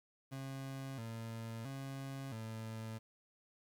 30% pulse tone with pitch steps, 134.9 / 113.7 / 135.8 / 111.4 Hz, C#3 / A#2 / C#3 / A2, -47 / -43 / -35 / +22 cents, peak -40 dBFS, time 0.31-2.99 s, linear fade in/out 20 ms, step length 670 ms, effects 11-bit

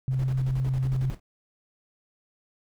sine tone, 130.81 Hz, C3, in tune, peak -23 dBFS, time 0.08-1.1 s, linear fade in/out 0 ms
brown noise with tremolo, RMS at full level -35 dBFS, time 0.1-1.2 s, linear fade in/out 50 ms, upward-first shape square, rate 11 Hz, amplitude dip 70%
effects none

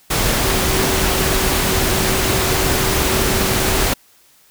sine tone in noise, 380.5 Hz, F#4, 48 cents sharp, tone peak -24 dBFS, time 0.44-3.87 s, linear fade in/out 10 ms, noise pink, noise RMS -17 dBFS, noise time 0.1-3.94 s, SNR -10 dB, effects white hiss -52 dBFS RMS until 4.5 s

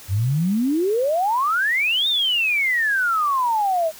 sine exponential two-way sweep, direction up then down, 89 to 3729 to 618 Hz, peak -17 dBFS, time 0.08-3.92 s, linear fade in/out 50 ms, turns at 2.08 s, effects white hiss -42 dBFS RMS until 3.99 s

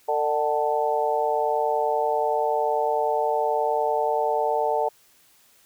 harmonic tone with a mistuned harmonic, 149.8 Hz, D3, 35 cents sharp, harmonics 3 / 4 / 5 / 6, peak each -26 / -26 / -26 / -26 dBFS, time 0.08-4.89 s, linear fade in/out 10 ms, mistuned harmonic 6, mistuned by -37 cents, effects white hiss -58 dBFS RMS until 5.65 s

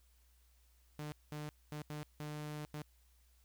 sawtooth tone bursts at uneven times, 150.2 Hz, D3, 39 cents sharp, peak -38 dBFS, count 6, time 0.99-1.12 / 1.32-1.49 / 1.72-1.82 / 1.9-2.03 / 2.2-2.65 / 2.74-2.82 s, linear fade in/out 0 ms, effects added 60 Hz sine -66 dBFS peak until 3.44 s + white hiss -74 dBFS RMS until 3.44 s

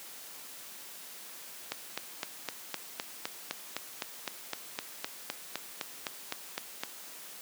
click train, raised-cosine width 0.2 ms, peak -15 dBFS, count 21, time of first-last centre 1.72-6.835 s, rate 3.91 Hz, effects white hiss -47 dBFS RMS until 7.41 s + high-pass 200 Hz 12 dB/octave

